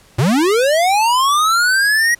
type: linear sweep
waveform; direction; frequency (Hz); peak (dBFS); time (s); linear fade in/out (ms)
square; up; 103.83 to 1917; -12; 0.18-2.15; 10
effects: pink hiss -48 dBFS RMS until 2.19 s + low-pass 12000 Hz 12 dB/octave